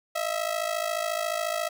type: ring-modulated tone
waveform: sawtooth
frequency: 651 Hz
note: E5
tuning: 22 cents flat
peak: -20 dBFS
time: 0.15-1.69 s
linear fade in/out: 10 ms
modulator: 27.1 Hz
effects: none